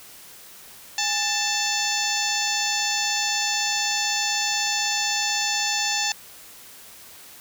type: harmonic tone with a mistuned harmonic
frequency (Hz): 884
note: A5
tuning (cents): +8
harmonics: 1 / 2 / 3 / 4 / 5 / 6 / 7 / 8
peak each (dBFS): -30 / -30 / -30 / -30 / -30 / -30 / -30 / -30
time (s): 0.98-6.12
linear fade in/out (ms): 2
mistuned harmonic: 1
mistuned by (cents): -120
effects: white hiss -45 dBFS RMS until 7.4 s